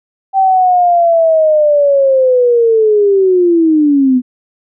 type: linear sweep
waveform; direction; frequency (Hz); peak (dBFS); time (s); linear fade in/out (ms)
sine; down; 779 to 245.8; -6; 0.33-4.22; 50
effects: none